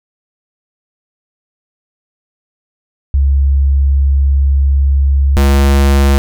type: tone pair in turn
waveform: sine / square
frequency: 68.9 / 69.21 Hz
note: C#2 / C#2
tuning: -10 / -2 cents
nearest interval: unison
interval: 8 cents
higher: second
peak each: -7 dBFS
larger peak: neither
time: 3.14-5.37 / 5.37-6.18 s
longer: first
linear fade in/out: 0 ms
effects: none